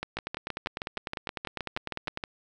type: two click trains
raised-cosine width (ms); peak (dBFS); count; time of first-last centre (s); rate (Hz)
0.3; -16 / -16; 21 / 15; 0.17-2.174 / 0.03-2.238; 9.98 / 6.34
effects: none